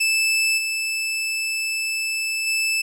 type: tone with level steps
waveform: sawtooth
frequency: 2631 Hz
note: E7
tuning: 4 cents flat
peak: -14 / -19 / -16 dBFS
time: 0-2.82 s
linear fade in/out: 10 ms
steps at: 0.57 / 2.46 s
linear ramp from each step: 20 ms
effects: low-pass 12000 Hz 12 dB/octave + 9-bit